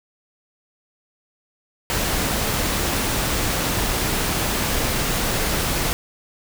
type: noise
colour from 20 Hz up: pink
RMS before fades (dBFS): -22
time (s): 1.9-5.93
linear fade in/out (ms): 0
effects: none